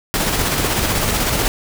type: noise with tremolo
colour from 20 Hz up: pink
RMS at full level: -17 dBFS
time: 0.14-1.48 s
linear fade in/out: 0 ms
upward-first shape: square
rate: 16 Hz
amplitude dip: 30%
effects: none